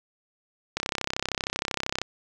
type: click train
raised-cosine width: 0.2 ms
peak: -9 dBFS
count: 42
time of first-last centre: 0.77-2.016 s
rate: 32.9 Hz
effects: none